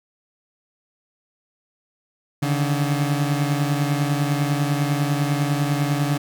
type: beating tone pair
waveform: 30% pulse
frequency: 142.1 / 152.1 Hz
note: C#3 / D#3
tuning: +43 / -39 cents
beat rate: 10 Hz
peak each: -18 / -22 dBFS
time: 2.42-6.18 s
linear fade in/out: 10 ms
effects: none